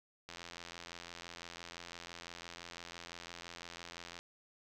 click train, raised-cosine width 0.2 ms, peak -29 dBFS, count 336, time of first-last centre 0.29-4.19 s, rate 85.9 Hz, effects none

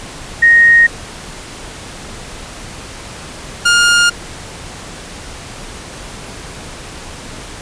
sine / sawtooth tone pair in turn, 1864.7 / 1414 Hz, A#6 / F6, 0 / +21 cents, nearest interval perfect fourth, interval 479 cents, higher first, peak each -4 dBFS, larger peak neither, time 0.42-0.87 / 3.65-4.1 s, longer neither, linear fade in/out 10 ms, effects pink hiss -30 dBFS RMS until 7.61 s + resampled to 22050 Hz

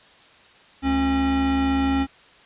square tone pair together, 71.91 / 271.5 Hz, D2 / C#4, -36 / -36 cents, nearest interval octave + major seventh, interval 2300 cents, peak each -28 / -20 dBFS, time 0.82-2.07 s, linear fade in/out 50 ms, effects white hiss -51 dBFS RMS until 2.45 s + resampled to 8000 Hz

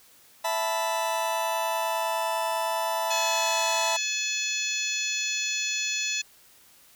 40% pulse chord, E suspended fourth, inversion none, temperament just, 659.3 / 879 / 988.9 Hz, E5 / A5 / B5, 0 / -2 / +2 cents, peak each -29 dBFS, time 0.44-3.97 s, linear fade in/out 10 ms
harmonic tone, 856 Hz, A5, 48 cents flat, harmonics 2 / 3 / 4 / 5 / 6 / 7 / 8, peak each -40 / -30 / -33 / -35 / -41 / -34 / -34 dBFS, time 3.1-6.22 s, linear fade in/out 10 ms
effects white hiss -56 dBFS RMS until 6.95 s

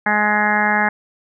harmonic tone, 209.9 Hz, G#3, 19 cents sharp, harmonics 1 / 2 / 3 / 4 / 5 / 6 / 7 / 8 / 9 / 10, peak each -23 / -31 / -27 / -19 / -28 / -27 / -26 / -19 / -24 / -25 dBFS, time 0.06-0.89 s, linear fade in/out 5 ms, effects none

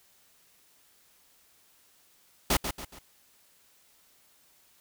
pink noise with echo, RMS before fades -24 dBFS, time 2.5-2.57 s, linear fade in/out 5 ms, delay 140 ms, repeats 3, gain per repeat -8 dB, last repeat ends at 2.99 s, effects white hiss -63 dBFS RMS until 4.8 s

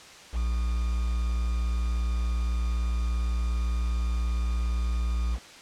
triangle tone with quantisation, 58.7 Hz, A#1, 13 cents sharp, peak -22 dBFS, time 0.32-5.39 s, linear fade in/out 50 ms, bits 7, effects white hiss -47 dBFS RMS until 5.61 s + low-pass 6000 Hz 12 dB/octave

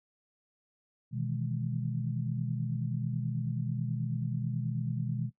sine chord, E major seventh, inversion second, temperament equal, 123.47 / 155.56 / 164.81 / 207.7 Hz, B2 / D#3 / E3 / G#3, 0 / 0 / 0 / 0 cents, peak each -33 / -36 / -39 / -39 dBFS, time 1.11-5.31 s, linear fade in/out 50 ms, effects noise-tail reverb RT60 0.1 s tail -17 dB re dry

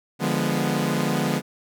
sawtooth chord, D diminished seventh, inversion none, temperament equal with one note detuned, 148.54 / 174.61 / 207.7 / 246.9 Hz, D3 / F3 / Ab3 / Cb4, +20 / 0 / 0 / 0 cents, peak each -23 dBFS, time 0.19-1.42 s, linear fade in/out 50 ms, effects none

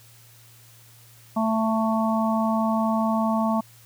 harmonic tone, 221.9 Hz, A3, 15 cents sharp, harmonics 1 / 3 / 4 / 5, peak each -22 / -27 / -28 / -29 dBFS, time 1.36-3.61 s, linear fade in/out 10 ms, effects added 116 Hz sine -52 dBFS peak until 3.85 s + white hiss -53 dBFS RMS until 3.85 s

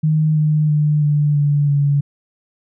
sine tone with pitch steps, 155.2 / 152.62 / 150.09 / 147.59 / 145.14 / 142.73 Hz, D#3 / D#3 / D3 / D3 / D3 / D3, -4 / -33 / +38 / +9 / -20 / -49 cents, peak -12 dBFS, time 0.03-2.01 s, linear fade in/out 10 ms, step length 330 ms, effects none

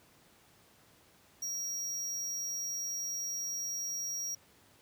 square tone, 5670 Hz, F8, 25 cents sharp, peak -35 dBFS, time 1.42-4.35 s, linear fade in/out 5 ms, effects pink hiss -63 dBFS RMS until 4.81 s + high-pass 80 Hz 12 dB/octave

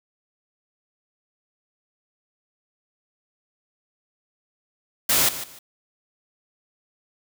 white noise with echo, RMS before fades -19 dBFS, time 5.09-5.29 s, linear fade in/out 5 ms, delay 150 ms, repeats 2, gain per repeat -13 dB, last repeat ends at 5.59 s, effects none

